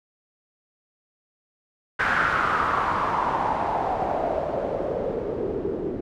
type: noise with low-pass filter sweep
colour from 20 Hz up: white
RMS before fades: -25 dBFS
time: 1.99-6.01 s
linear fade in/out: 10 ms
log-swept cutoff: 1600 to 350 Hz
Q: 4.4
effects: none